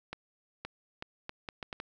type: accelerating click train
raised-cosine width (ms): 0.3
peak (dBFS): -22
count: 8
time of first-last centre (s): 0.13-1.801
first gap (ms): 520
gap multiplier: 0.72
effects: none